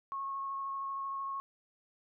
sine tone with vibrato, 1093 Hz, C#6, 25 cents flat, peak -35 dBFS, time 0.12-1.4 s, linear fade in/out 0 ms, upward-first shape sine, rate 13 Hz, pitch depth 10 cents each way, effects none

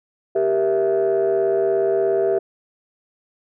sine chord, E diminished, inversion first, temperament equal with one note detuned, 392 / 468.9 / 659.3 Hz, G4 / Bb4 / E5, 0 / +10 / 0 cents, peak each -17 / -22 / -20 dBFS, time 0.35-2.39 s, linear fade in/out 10 ms, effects tanh soft clip ceiling -11 dBFS

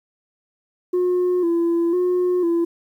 sine tone with vibrato, 349.2 Hz, F4, in tune, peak -14 dBFS, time 0.93-2.65 s, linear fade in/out 10 ms, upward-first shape square, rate 1 Hz, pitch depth 54 cents each way, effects tanh soft clip ceiling -15 dBFS + 9-bit

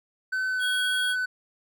triangle tone with pitch glide, 1521 to 1502.7 Hz, F#6 to F#6, +47 to +26 cents, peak -23 dBFS, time 0.32-1.26 s, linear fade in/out 10 ms, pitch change -21 cents, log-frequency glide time 0.47-0.65 s
square tone, 3301 Hz, G#7, 11 cents flat, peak -28 dBFS, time 0.59-1.16 s, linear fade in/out 50 ms
effects none

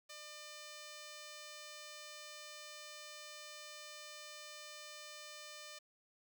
5% pulse tone, 600 Hz, D5, 37 cents sharp, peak -38 dBFS, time 0.09-5.79 s, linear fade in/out 10 ms, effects none

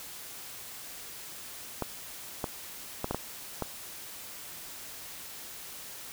clicks, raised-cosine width 1 ms, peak -16 dBFS, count 6, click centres 1.823 / 2.442 / 3.044 / 3.11 / 3.146 / 3.623 s, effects white hiss -44 dBFS RMS until 6.12 s

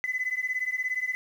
sine beating tone pair, 2006 / 2023 Hz, B6 / B6, +26 / +41 cents, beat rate 17 Hz, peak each -29 dBFS, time 0.04-1.15 s, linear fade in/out 0 ms, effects tanh soft clip ceiling -21 dBFS + 9-bit

